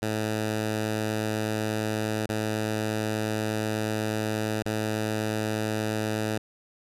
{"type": "tone with dropouts", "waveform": "10% pulse", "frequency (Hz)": 108.3, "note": "A2", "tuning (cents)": -27, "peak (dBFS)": -18, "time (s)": [0.02, 6.38], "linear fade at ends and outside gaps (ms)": 5, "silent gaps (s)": [[2.261, 2.291], [4.625, 4.656]], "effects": ["resampled to 32000 Hz"]}